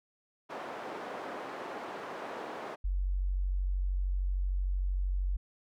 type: band-pass noise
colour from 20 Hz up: white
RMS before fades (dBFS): -41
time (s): 0.49-2.76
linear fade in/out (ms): 20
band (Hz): 320 to 910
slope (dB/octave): 12
type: tone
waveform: sine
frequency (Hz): 46.55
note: F#1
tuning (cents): +11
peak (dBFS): -28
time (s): 2.84-5.37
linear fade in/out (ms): 10
effects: none